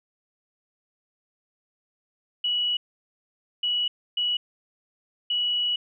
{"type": "tone bursts at uneven times", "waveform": "sine", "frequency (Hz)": 2933, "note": "F#7", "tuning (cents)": -16, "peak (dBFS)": -22, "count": 4, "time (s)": [[2.44, 2.77], [3.63, 3.88], [4.17, 4.37], [5.3, 5.76]], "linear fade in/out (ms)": 5, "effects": []}